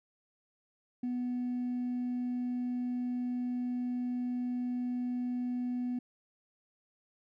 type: tone with hard clipping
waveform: triangle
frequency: 246.9 Hz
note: B3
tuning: in tune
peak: -31 dBFS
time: 1.03-5.99 s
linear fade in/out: 5 ms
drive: 2 dB
effects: none